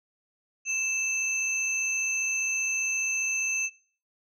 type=tone pair together; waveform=sine; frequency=2637 / 6272 Hz; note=E7 / G8; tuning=0 / 0 cents; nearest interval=octave + minor third; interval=1500 cents; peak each=-27 / -29 dBFS; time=0.65-3.7 s; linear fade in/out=50 ms; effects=noise-tail reverb RT60 0.5 s tail -23 dB re dry + tanh soft clip ceiling -19 dBFS